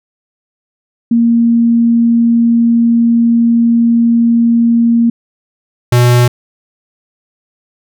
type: tone pair in turn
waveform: sine / square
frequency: 233.1 / 122.06 Hz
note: A#3 / B2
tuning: 0 / -20 cents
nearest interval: major seventh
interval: 1120 cents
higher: first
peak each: -6 dBFS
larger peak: neither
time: 1.11-5.1 / 5.92-6.28 s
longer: first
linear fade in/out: 5 ms
effects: none